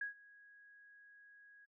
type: tone with ADSR envelope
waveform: sine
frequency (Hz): 1656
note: G#6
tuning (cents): -5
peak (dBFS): -36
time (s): 0.01-1.66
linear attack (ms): 4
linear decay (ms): 120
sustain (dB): -23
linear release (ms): 19
effects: noise-tail reverb RT60 0.1 s tail -21 dB re dry